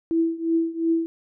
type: tone with tremolo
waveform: sine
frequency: 329.6 Hz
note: E4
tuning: in tune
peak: -16 dBFS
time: 0.11-1.06 s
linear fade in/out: 0 ms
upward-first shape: triangle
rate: 2.8 Hz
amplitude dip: 90%
effects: none